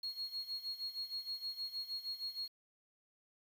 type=tone with tremolo; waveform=triangle; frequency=4300 Hz; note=C8; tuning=47 cents sharp; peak=-34 dBFS; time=0.03-2.48 s; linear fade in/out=5 ms; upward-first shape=sine; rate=6.4 Hz; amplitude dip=85%; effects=tanh soft clip ceiling -35 dBFS + 10-bit